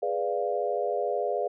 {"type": "chord", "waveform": "sine", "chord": "G# diminished seventh", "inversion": "none", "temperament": "equal", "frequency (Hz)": [415.3, 493.9, 587.3, 698.5], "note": ["G#4", "B4", "D5", "F5"], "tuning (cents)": [0, 0, 0, 0], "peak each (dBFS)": -31, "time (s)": [0.02, 1.48], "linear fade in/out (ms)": 10, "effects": []}